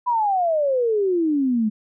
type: exponential sweep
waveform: sine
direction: down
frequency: 1002 to 208.9 Hz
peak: -17 dBFS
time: 0.06-1.7 s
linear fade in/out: 20 ms
effects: none